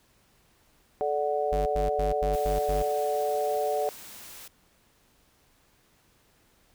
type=chord; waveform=sine; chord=D major; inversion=second; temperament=equal with one note detuned; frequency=434.4 / 587.3 / 740 Hz; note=A4 / D5 / F#5; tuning=-22 / 0 / 0 cents; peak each=-29 dBFS; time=1.01-3.89 s; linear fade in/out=0 ms
type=tone bursts; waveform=square; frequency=50.5 Hz; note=G#1; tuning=48 cents flat; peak=-29 dBFS; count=6; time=1.52-2.825 s; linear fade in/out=5 ms; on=140 ms; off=93 ms
type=noise; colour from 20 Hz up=white; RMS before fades=-45 dBFS; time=2.33-4.48 s; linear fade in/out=5 ms
effects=pink hiss -64 dBFS RMS until 6.74 s